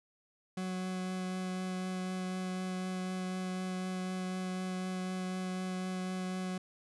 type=tone with vibrato; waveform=40% pulse; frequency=185 Hz; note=F#3; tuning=in tune; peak=-34 dBFS; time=0.57-6.58 s; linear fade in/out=5 ms; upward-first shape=triangle; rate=4 Hz; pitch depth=10 cents each way; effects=resampled to 24000 Hz